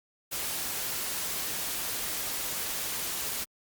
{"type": "noise", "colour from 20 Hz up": "white", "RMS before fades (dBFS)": -33, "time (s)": [0.31, 3.45], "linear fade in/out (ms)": 20, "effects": ["Opus 48 kbps"]}